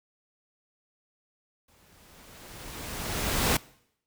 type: noise with exponential growth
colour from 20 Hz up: pink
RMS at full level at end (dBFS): -23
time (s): 1.68-3.57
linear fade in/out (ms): 5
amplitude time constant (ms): 410
effects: noise-tail reverb RT60 0.7 s tail -22 dB re dry